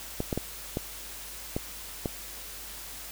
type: clicks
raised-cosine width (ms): 2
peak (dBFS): -15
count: 6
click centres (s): 0.204 / 0.328 / 0.376 / 0.771 / 1.565 / 2.058
effects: added 50 Hz sine -50 dBFS peak until 3.11 s + white hiss -42 dBFS RMS until 3.11 s